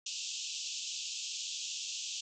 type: band-pass noise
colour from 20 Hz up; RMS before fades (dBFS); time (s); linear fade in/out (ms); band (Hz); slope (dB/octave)
white; -40; 0.06-2.21; 5; 2600 to 7400; 96
effects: none